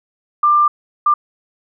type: tone bursts at uneven times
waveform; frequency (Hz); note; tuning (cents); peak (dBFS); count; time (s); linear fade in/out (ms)
sine; 1190; D6; +22; -9; 2; 0.43-0.68 / 1.06-1.14; 5
effects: none